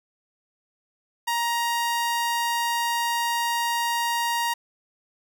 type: tone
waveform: sawtooth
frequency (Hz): 940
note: A#5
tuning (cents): +14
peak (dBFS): -19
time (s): 1.27-4.54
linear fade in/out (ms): 10
effects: none

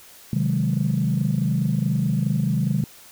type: chord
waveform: sine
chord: Ab dominant seventh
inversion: first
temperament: equal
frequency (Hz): 130.81 / 155.56 / 185 / 207.7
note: C3 / Eb3 / Gb3 / Ab3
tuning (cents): 0 / 0 / 0 / 0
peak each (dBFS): -23 / -23 / -25 / -25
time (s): 0.33-2.84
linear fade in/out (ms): 2
effects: tanh soft clip ceiling -11 dBFS + white hiss -47 dBFS RMS until 3.11 s

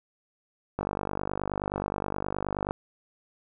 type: click train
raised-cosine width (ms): 1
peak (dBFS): -15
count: 96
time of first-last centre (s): 0.79-2.709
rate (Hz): 49.5
effects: none

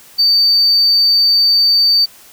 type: tone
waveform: triangle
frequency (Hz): 4595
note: D8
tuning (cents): -39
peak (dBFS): -6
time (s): 0.18-2.06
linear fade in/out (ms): 20
effects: tanh soft clip ceiling -4 dBFS + white hiss -42 dBFS RMS until 2.32 s

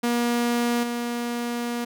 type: tone with level steps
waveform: sawtooth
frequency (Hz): 238.6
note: A#3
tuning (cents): +41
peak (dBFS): -17 / -22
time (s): 0.03-1.85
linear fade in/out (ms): 10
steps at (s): 0.83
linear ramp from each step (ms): 5
effects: none

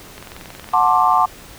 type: click train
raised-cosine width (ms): 0.3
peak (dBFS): -19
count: 13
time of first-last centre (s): 0.18-0.736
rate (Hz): 21.6
type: chord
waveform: sine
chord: D dominant seventh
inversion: first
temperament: just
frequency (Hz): 734.2 / 881 / 1057.2 / 1174.7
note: F#5 / A5 / C6 / D6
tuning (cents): -14 / +2 / +18 / 0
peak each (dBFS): -17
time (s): 0.73-1.26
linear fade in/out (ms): 10
effects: pink hiss -40 dBFS RMS until 1.58 s

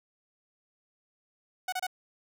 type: tone bursts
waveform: sawtooth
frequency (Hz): 740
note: F#5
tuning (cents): 0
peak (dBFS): -26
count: 3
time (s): 1.68-1.868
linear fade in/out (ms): 5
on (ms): 44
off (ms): 28
effects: none

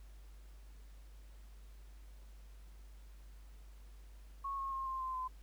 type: tone with pitch steps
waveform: sine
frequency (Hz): 1100 / 1084.9 / 1069.9 / 1055.2 / 1040.7 / 1026.3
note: C#6 / C#6 / C6 / C6 / C6 / C6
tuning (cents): -14 / -38 / +38 / +14 / -10 / -34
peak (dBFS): -37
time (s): 4.44-5.28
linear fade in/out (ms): 10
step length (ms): 140
effects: added 50 Hz sine -52 dBFS peak until 5.42 s + pink hiss -68 dBFS RMS until 5.42 s

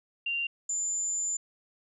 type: tone pair in turn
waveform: sine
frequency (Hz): 2776 / 7111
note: F7 / A8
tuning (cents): -11 / +17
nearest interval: octave + major third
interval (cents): 1628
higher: second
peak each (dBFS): -28 / -28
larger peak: neither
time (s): 0.26-0.47 / 0.69-1.37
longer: second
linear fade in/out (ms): 5
effects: none

